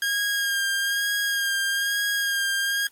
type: tone with vibrato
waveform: sawtooth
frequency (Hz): 1620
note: G#6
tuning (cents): -43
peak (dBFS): -19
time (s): 0.02-2.87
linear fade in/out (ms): 2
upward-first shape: sine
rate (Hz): 1.1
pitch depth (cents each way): 23
effects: white hiss -60 dBFS RMS until 2.91 s + AAC 64 kbps